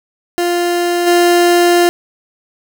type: tone with level steps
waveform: 30% pulse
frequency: 349.2 Hz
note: F4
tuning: in tune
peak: -10 / -5 dBFS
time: 0.38-1.89 s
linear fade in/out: 0 ms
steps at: 1.06 s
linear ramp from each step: 20 ms
effects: none